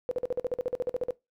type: tone bursts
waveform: sine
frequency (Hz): 497.1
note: B4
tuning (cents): +11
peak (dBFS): -25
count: 15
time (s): 0.09-1.107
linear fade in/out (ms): 0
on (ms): 23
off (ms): 48
effects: noise-tail reverb RT60 0.2 s tail -20 dB re dry